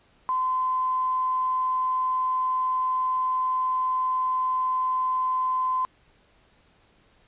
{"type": "tone with quantisation", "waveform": "sine", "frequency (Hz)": 1027, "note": "C6", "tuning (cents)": -33, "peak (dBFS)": -22, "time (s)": [0.29, 5.85], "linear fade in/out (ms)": 0, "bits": 7, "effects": ["pink hiss -61 dBFS RMS until 7.27 s", "resampled to 8000 Hz"]}